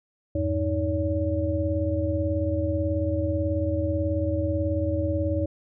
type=tone cluster; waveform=sine; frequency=82.6 / 100.9 / 313.8 / 567 Hz; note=E2 / G#2 / D#4 / C#5; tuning=+4 / -49 / +15 / +39 cents; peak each=-27 / -30 / -28 / -28 dBFS; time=0.35-5.46 s; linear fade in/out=5 ms; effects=none